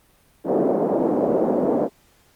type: band-pass noise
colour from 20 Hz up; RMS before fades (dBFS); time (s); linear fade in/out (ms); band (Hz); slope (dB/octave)
white; -20; 0.44-1.89; 50; 210 to 590; 24
effects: pink hiss -58 dBFS RMS until 2.35 s + Opus 32 kbps